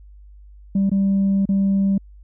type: tone with dropouts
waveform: sine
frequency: 196 Hz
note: G3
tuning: in tune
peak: -13 dBFS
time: 0.75-1.98 s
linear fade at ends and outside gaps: 5 ms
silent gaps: 0.896-0.915 / 1.455-1.489 s
effects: tanh soft clip ceiling -13 dBFS + added 50 Hz sine -41 dBFS peak until 2.23 s